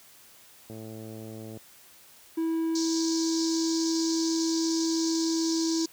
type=click train; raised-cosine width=2 ms; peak=-29 dBFS; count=97; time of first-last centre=0.7-1.573 s; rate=110 Hz
type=tone; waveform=triangle; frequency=326.1 Hz; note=E4; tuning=19 cents flat; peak=-23 dBFS; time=2.37-5.86 s; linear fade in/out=10 ms
type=band-pass noise; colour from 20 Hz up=pink; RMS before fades=-34 dBFS; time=2.75-5.86 s; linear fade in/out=5 ms; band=4300 to 6800 Hz; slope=48 dB/octave
effects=white hiss -54 dBFS RMS until 5.92 s + high-pass 60 Hz 12 dB/octave